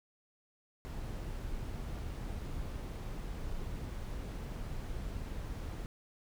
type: noise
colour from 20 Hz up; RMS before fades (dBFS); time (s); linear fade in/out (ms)
brown; -40; 0.85-5.86; 0
effects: none